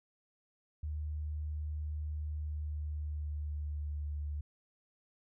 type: tone with pitch glide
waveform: sine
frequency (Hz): 75.8 to 73.81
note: D#2 to D2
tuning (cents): -45 to +9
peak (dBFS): -35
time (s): 0.83-4.41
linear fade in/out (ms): 5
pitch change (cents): -46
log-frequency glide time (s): 2.3-4.16
effects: none